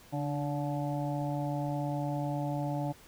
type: harmonic tone with a mistuned harmonic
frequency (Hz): 144.1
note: D3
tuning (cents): -33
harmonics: 1 / 2 / 4 / 5 / 6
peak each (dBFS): -33 / -36 / -39 / -40 / -41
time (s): 0.12-2.93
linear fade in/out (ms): 20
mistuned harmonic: 2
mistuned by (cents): +34
effects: pink hiss -56 dBFS RMS until 3.07 s